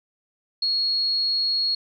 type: tone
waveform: sine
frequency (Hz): 4314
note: C#8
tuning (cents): -48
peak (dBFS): -20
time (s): 0.62-1.75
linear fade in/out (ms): 5
effects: none